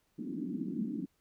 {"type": "band-pass noise", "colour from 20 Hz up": "pink", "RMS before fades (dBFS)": -37, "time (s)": [0.18, 1.06], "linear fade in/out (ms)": 10, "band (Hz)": [190, 310], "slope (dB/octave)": 48, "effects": ["pink hiss -75 dBFS RMS until 1.2 s"]}